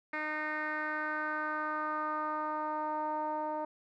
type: tone with low-pass filter sweep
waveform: 10% pulse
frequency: 306.2 Hz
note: D#4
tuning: 28 cents flat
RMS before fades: -35 dBFS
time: 0.13-3.65 s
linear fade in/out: 5 ms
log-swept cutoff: 2100 to 810 Hz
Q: 3.6
effects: none